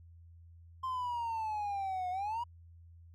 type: exponential two-way sweep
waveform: triangle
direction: down then up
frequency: 1051 to 720 to 974 Hz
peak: -31 dBFS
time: 0.83-2.44 s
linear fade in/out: 10 ms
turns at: 2.1 s
effects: tanh soft clip ceiling -27 dBFS + added 84 Hz sine -53 dBFS peak until 3.14 s